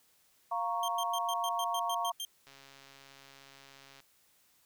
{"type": "chord", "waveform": "sine", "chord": "Bb minor", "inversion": "second", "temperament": "equal", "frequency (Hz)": [698.5, 932.3, 1108.7], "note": ["F5", "Bb5", "Db6"], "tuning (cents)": [0, 0, 0], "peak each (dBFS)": -35, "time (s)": [0.51, 2.12], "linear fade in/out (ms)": 10}
{"type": "tone bursts", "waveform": "sawtooth", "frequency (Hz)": 3175, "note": "G7", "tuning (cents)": 21, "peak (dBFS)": -33, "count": 10, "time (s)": [0.83, 2.25], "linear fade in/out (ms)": 2, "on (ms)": 52, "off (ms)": 100}
{"type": "click train", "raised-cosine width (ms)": 0.2, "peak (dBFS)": -37, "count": 211, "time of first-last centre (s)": [2.47, 4.003], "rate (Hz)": 137}
{"effects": ["white hiss -68 dBFS RMS until 4.65 s"]}